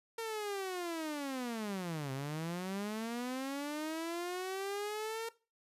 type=linear two-way sweep; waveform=sawtooth; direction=down then up; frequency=460 to 130.81 to 460 Hz; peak=-33 dBFS; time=0.18-5.29 s; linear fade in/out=5 ms; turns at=2.12 s; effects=noise-tail reverb RT60 0.3 s tail -18 dB re dry + resampled to 32000 Hz